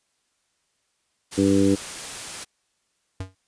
white noise, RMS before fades -34 dBFS, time 1.31-2.45 s, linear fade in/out 20 ms
harmonic tone, 98 Hz, G2, in tune, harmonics 1 / 2 / 3 / 4 / 5, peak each -27 / -23 / -18 / -25 / -25 dBFS, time 1.37-1.76 s, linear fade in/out 20 ms
square tone with exponential decay, 94.1 Hz, F#2, 30 cents sharp, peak -26 dBFS, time 3.2-3.35 s, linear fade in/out 5 ms, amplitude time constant 31 ms
effects white hiss -71 dBFS RMS until 3.47 s + resampled to 22050 Hz

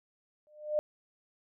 sine tone with exponential growth, 603 Hz, D5, 46 cents sharp, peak -23 dBFS, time 0.47-0.79 s, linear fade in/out 0 ms, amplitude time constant 69 ms, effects none

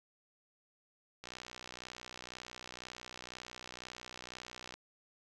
click train, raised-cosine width 0.2 ms, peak -28 dBFS, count 218, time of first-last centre 1.24-4.74 s, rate 62 Hz, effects none

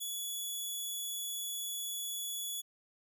10% pulse tone, 3404 Hz, G#7, 42 cents sharp, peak -29 dBFS, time 0-2.62 s, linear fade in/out 20 ms, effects none

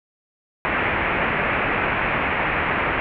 white low-pass noise, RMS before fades -22 dBFS, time 0.65-3 s, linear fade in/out 0 ms, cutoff 2500 Hz, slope 48 dB/octave, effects none

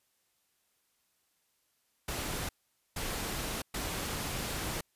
pink noise bursts at uneven times, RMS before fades -36 dBFS, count 3, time 2.08-2.49 / 2.96-3.62 / 3.74-4.81 s, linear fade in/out 5 ms, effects white hiss -75 dBFS RMS until 4.95 s + resampled to 32000 Hz

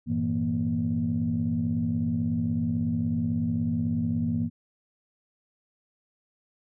sine tone cluster, 97.7 / 114 / 164.9 / 235.8 Hz, G2 / A#2 / E3 / A#3, -5 / -38 / +1 / +20 cents, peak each -31 / -34 / -29 / -26 dBFS, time 0.06-4.5 s, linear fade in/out 50 ms, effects tanh soft clip ceiling -16 dBFS

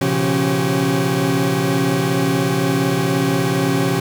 40% pulse tone cluster, 119.4 / 136.5 / 172.6 / 275.1 / 383.9 Hz, A#2 / C#3 / F3 / C#4 / G4, +42 / -26 / -20 / -13 / -36 cents, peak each -26 / -21 / -21 / -20 / -21 dBFS, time 0.01-4 s, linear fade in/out 5 ms, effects none

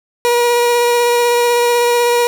30% pulse tone with vibrato, 479.5 Hz, A#4, 49 cents sharp, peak -8 dBFS, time 0.25-2.27 s, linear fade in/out 0 ms, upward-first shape square, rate 16 Hz, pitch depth 9 cents each way, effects none

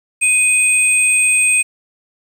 sine tone pair together, 2502 / 8416 Hz, D#7 / C9, +9 / +9 cents, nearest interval octave + major sixth, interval 2100 cents, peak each -12 dBFS, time 0.21-1.63 s, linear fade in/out 20 ms, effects tanh soft clip ceiling -5 dBFS + 7-bit

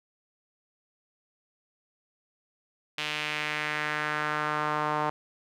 sawtooth tone with band-pass filter sweep, 151.2 Hz, D#3, 49 cents flat, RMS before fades -30 dBFS, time 2.98-5.1 s, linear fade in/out 2 ms, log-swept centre 2900 to 960 Hz, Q 2.1, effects none

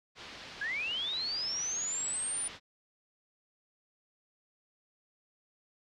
white low-pass noise, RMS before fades -48 dBFS, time 0.15-2.6 s, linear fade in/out 50 ms, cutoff 4500 Hz, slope 24 dB/octave
sine linear sweep, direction up, 1594 to 9510 Hz, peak -32 dBFS, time 0.61-2.48 s, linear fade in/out 5 ms
effects none

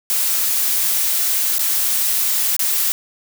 blue noise with dropouts, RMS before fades -18 dBFS, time 0.1-2.92 s, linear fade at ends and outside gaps 0 ms, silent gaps 1.583-1.593 / 2.565-2.593 s, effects none

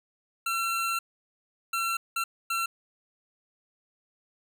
25% pulse tone bursts at uneven times, 1354 Hz, E6, 46 cents sharp, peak -23 dBFS, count 4, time 0.46-0.99 / 1.73-1.97 / 2.16-2.24 / 2.5-2.66 s, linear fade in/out 5 ms, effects none

